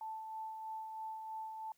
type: tone with tremolo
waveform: sine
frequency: 880 Hz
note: A5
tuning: in tune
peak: -40 dBFS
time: 0.01-1.72 s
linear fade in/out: 2 ms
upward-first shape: sine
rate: 3.1 Hz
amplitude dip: 35%
effects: white hiss -75 dBFS RMS until 1.77 s